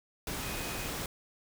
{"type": "tone in noise", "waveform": "sine", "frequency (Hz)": 2500, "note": "D#7", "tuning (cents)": 8, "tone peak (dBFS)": -45, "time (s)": [0.42, 0.88], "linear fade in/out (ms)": 2, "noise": "pink", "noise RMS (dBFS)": -37, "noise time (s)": [0.27, 1.06], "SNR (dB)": -11, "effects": []}